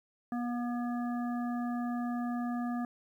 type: harmonic tone with a mistuned harmonic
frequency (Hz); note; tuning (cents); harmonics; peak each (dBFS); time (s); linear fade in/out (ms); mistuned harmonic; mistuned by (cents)
241.9; B3; -36; 1 / 3 / 5 / 7; -32 / -40 / -45 / -49; 0.32-2.85; 2; 3; -17
effects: 11-bit